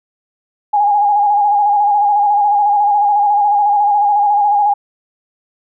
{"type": "tone with vibrato", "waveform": "sine", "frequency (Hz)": 822, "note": "G#5", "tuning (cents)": -18, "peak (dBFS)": -9, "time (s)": [0.73, 4.74], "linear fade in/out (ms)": 10, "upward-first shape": "square", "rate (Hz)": 14, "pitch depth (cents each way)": 33, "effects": []}